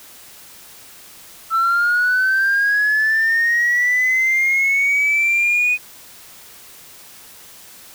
sine linear sweep, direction up, 1322 to 2489 Hz, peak -12 dBFS, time 1.5-5.78 s, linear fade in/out 50 ms, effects tanh soft clip ceiling -11 dBFS + white hiss -42 dBFS RMS until 7.94 s

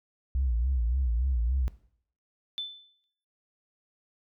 sine tone with vibrato, 61.74 Hz, B1, in tune, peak -23 dBFS, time 0.35-1.68 s, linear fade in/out 0 ms, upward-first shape sine, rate 3.5 Hz, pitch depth 150 cents each way
sine tone with exponential decay, 3520 Hz, A7, in tune, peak -28 dBFS, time 2.58-3.04 s, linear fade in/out 0 ms, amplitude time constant 100 ms
effects noise-tail reverb RT60 0.6 s tail -18 dB re dry + tanh soft clip ceiling -20 dBFS

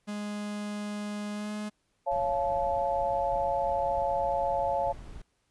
45% pulse tone with pitch glide, 207.7 to 210.6 Hz, G#3 to G#3, 0 to +24 cents, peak -33 dBFS, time 0.07-1.7 s, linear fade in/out 20 ms, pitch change +24 cents, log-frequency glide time 1.33-1.51 s
sine chord, Db augmented, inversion none, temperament just, 554.4 / 693 / 866.2 Hz, Db5 / F5 / A5, 0 / -14 / -27 cents, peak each -30 dBFS, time 2.06-4.93 s, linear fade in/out 20 ms
brown noise, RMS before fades -43 dBFS, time 2.11-5.22 s, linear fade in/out 5 ms
effects pink hiss -74 dBFS RMS until 5.5 s + resampled to 24000 Hz

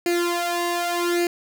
sawtooth tone with flanger, 347.2 Hz, F4, 10 cents flat, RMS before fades -23 dBFS, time 0.06-1.27 s, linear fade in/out 2 ms, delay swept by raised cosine 0.43 to 1.83 ms, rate 0.84 Hz, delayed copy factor +0.8, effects none

